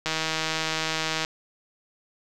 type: click train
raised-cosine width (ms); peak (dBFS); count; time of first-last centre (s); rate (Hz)
0.2; -9; 190; 0.06-1.249; 159
effects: none